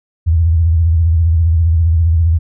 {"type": "tone with vibrato", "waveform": "sine", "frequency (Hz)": 82.41, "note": "E2", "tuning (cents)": 0, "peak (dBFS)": -8, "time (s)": [0.26, 2.39], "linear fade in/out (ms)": 20, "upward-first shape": "triangle", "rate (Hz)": 15, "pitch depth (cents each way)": 120, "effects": []}